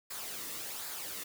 white noise with flanger, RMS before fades -41 dBFS, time 0.1-1.24 s, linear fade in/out 10 ms, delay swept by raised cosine 0.33 to 1.31 ms, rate 1.3 Hz, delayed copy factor -0.5, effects none

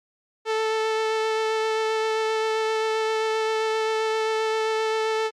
sawtooth tone with vibrato, 440 Hz, A4, in tune, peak -18 dBFS, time 0.45-5.31 s, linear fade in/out 50 ms, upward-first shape sine, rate 7.6 Hz, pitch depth 10 cents each way, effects low-pass 5000 Hz 12 dB/octave + Opus 48 kbps

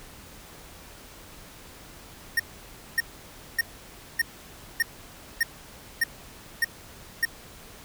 square tone bursts, 1843 Hz, A#6, 20 cents flat, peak -20 dBFS, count 9, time 2.37-7.253 s, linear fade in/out 5 ms, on 27 ms, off 580 ms, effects pink hiss -47 dBFS RMS until 7.84 s

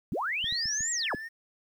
sine linear two-way sweep, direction up then down, 113.3 to 7580 to 113.3 Hz, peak -28 dBFS, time 0.12-1.15 s, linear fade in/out 0 ms, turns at 0.91 s
triangle tone with vibrato, 1806 Hz, A6, 45 cents sharp, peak -35 dBFS, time 0.44-1.29 s, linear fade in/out 20 ms, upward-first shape triangle, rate 2.5 Hz, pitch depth 110 cents each way
clicks, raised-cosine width 5 ms, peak -32 dBFS, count 4, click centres 0.443 / 0.525 / 0.657 / 0.807 s
effects 10-bit

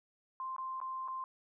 sine tone with dropouts, 1046.5 Hz, C6, in tune, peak -37 dBFS, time 0.4-1.24 s, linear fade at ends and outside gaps 1 ms, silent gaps 0.564-0.582 / 0.802-0.814 / 1.078-1.083 s, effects none

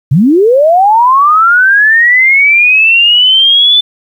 sine linear sweep, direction up, 118.6 to 3520 Hz, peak -3 dBFS, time 0.11-3.81 s, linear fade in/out 10 ms, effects 7-bit

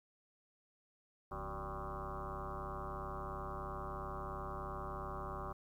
sine tone with frequency modulation, 583 Hz, D5, 13 cents flat, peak -40 dBFS, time 1.31-5.53 s, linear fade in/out 10 ms, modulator 103 Hz, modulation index 6.7, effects 12-bit

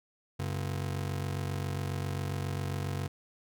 40% pulse ring-modulated tone, 116.54 Hz, A#2, in tune, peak -28 dBFS, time 0.39-3.08 s, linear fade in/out 10 ms, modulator 23.7 Hz, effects none

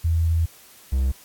sine / triangle tone pair in turn, 82.41 / 65.99 Hz, E2 / C2, 0 / +15 cents, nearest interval major third, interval 385 cents, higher first, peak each -17 / -16 dBFS, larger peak second, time 0.04-0.46 / 0.92-1.12 s, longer first, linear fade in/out 10 ms, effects white hiss -49 dBFS RMS until 1.24 s + AAC 64 kbps

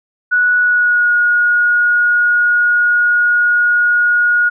sine tone with pitch glide, 1470 to 1443.1 Hz, F#6 to F#6, -12 to -44 cents, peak -9 dBFS, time 0.31-4.5 s, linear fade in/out 20 ms, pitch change -32 cents, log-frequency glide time 0.59-1.13 s, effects none

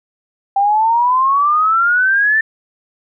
sine exponential sweep, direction up, 784 to 1790 Hz, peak -10 dBFS, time 0.56-2.41 s, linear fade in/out 5 ms, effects none

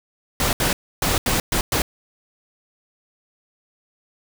pink noise bursts at uneven times, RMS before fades -20 dBFS, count 6, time 0.4-0.53 / 0.6-0.73 / 1.02-1.18 / 1.26-1.4 / 1.52-1.61 / 1.72-1.82 s, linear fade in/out 2 ms, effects none

